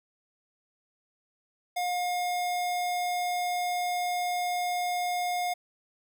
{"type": "tone", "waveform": "square", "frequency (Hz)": 714, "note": "F5", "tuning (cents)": 38, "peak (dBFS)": -28, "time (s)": [1.76, 5.54], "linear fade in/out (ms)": 10, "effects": []}